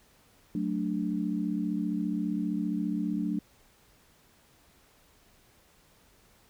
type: chord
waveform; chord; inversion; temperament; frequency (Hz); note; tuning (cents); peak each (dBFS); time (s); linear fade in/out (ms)
sine; D major; first; equal; 185 / 220 / 293.7; F#3 / A3 / D4; 0 / 0 / 0; -32; 0.55-3.39; 2
effects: pink hiss -62 dBFS RMS until 6.49 s